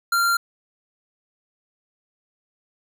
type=tone; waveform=square; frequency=1384 Hz; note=F6; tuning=16 cents flat; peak=-18 dBFS; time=0.12-0.37 s; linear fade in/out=5 ms; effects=none